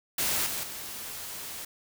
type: noise with level steps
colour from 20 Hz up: white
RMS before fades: -28 / -33 / -39 dBFS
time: 0.18-1.65 s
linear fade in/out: 5 ms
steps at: 0.46 / 0.63 s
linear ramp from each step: 5 ms
effects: none